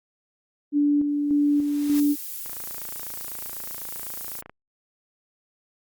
sine tone with tremolo, 290.7 Hz, D4, 18 cents flat, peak -17 dBFS, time 0.72-2.16 s, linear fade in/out 50 ms, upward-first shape square, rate 1.7 Hz, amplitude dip 40%
white noise with exponential growth, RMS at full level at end -35 dBFS, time 1.08-2 s, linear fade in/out 1 ms, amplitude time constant 200 ms
violet noise, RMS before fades -34 dBFS, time 1.95-4.41 s, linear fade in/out 0 ms
click train, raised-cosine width 0.5 ms, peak -26 dBFS, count 58, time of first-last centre 2.46-4.496 s, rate 28 Hz
effects Opus 48 kbps

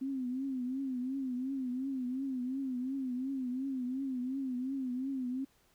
sine tone with vibrato, 260 Hz, C4, 11 cents flat, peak -33 dBFS, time 0.01-5.45 s, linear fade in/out 10 ms, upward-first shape triangle, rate 2.8 Hz, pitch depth 110 cents each way, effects pink hiss -69 dBFS RMS until 5.74 s

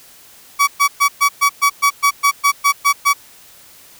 30% pulse tone bursts, 1136 Hz, C#6, 42 cents sharp, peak -7 dBFS, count 13, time 0.59-3.135 s, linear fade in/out 20 ms, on 85 ms, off 120 ms, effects white hiss -44 dBFS RMS until 3.99 s

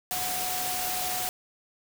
sine tone in noise, 733 Hz, F#5, 16 cents flat, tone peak -34 dBFS, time 0.11-1.29 s, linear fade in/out 0 ms, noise white, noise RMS -31 dBFS, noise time 0.11-1.29 s, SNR -6 dB, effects none

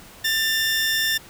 20% pulse tone pair together, 1782.9 / 2818 Hz, A6 / F7, +22 / +15 cents, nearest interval minor sixth, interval 793 cents, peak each -15 / -26 dBFS, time 0.24-1.18 s, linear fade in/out 10 ms, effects pink hiss -45 dBFS RMS until 1.29 s

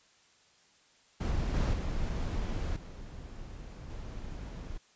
brown noise with level steps, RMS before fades -31 / -28 / -33 / -44 / -41 dBFS, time 1.2-4.78 s, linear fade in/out 10 ms, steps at 1.54 / 1.73 / 2.76 / 3.9 s, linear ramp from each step 5 ms, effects white hiss -64 dBFS RMS until 4.95 s + resampled to 16000 Hz

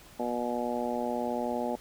harmonic tone, 121.1 Hz, B2, 34 cents flat, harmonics 2 / 3 / 4 / 5 / 6 / 7, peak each -34 / -38 / -36 / -35 / -38 / -36 dBFS, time 0.19-1.76 s, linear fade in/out 10 ms, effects pink hiss -53 dBFS RMS until 1.8 s

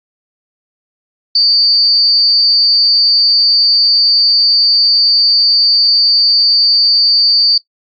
sine tone with amplitude modulation, 4600 Hz, D8, 37 cents flat, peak -4 dBFS, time 1.35-7.58 s, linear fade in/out 5 ms, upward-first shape sine, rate 291 Hz, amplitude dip 60%, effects noise-tail reverb RT60 0.1 s tail -18 dB re dry + AAC 48 kbps

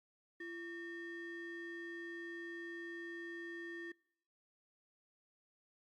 triangle ring-modulated tone, 740 Hz, F#5, in tune, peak -39 dBFS, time 0.4-3.92 s, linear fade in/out 5 ms, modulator 1080 Hz, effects noise-tail reverb RT60 0.7 s tail -25 dB re dry + Opus 48 kbps

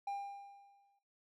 triangle tone with exponential decay, 800 Hz, G5, 35 cents sharp, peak -34 dBFS, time 0.07-0.99 s, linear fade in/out 5 ms, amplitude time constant 200 ms, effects noise-tail reverb RT60 0.4 s tail -17 dB re dry

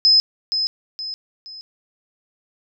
sine tone with echo, 5100 Hz, D#8, 42 cents sharp, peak -10 dBFS, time 0.05-0.2 s, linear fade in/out 0 ms, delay 470 ms, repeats 3, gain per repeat -8 dB, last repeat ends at 1.61 s, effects none

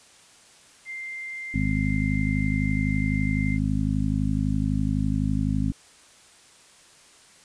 sine tone, 2093 Hz, C7, in tune, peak -32 dBFS, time 0.85-3.59 s, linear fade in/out 50 ms
harmonic tone, 51.91 Hz, G#1, in tune, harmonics 1 / 2 / 3 / 4 / 5, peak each -28 / -28 / -28 / -28 / -28 dBFS, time 1.54-5.72 s, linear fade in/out 5 ms
effects white hiss -53 dBFS RMS until 7.44 s + resampled to 22050 Hz

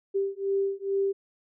sine beating tone pair, 392 / 394.3 Hz, G4 / G4, 0 / +10 cents, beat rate 2.3 Hz, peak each -28 dBFS, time 0.14-1.13 s, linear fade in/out 20 ms, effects none

